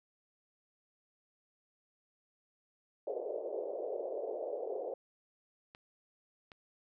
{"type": "band-pass noise", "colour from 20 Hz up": "white", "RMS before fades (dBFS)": -39, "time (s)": [3.07, 4.94], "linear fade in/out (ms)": 2, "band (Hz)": [390, 620], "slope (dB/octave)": 48}
{"type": "clicks", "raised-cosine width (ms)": 0.3, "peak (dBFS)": -35, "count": 2, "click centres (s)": [5.749, 6.518]}
{"effects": []}